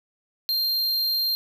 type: tone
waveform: square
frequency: 4186 Hz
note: C8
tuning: in tune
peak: -22 dBFS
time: 0.49-1.35 s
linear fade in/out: 0 ms
effects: 8-bit